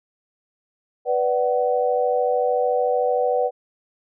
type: chord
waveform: sine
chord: B minor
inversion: none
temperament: equal with one note detuned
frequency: 493.9 / 587.3 / 752.1 Hz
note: B4 / D5 / F#5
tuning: 0 / 0 / +28 cents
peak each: -20 / -24 / -23 dBFS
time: 1.05-3.51 s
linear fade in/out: 50 ms
effects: none